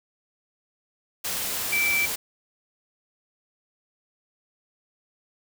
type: tone in noise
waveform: sine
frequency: 2327 Hz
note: D7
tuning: 17 cents flat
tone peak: -21 dBFS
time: 1.72-2.06 s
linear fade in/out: 10 ms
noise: white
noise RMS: -29 dBFS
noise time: 1.24-2.16 s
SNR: +5 dB
effects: none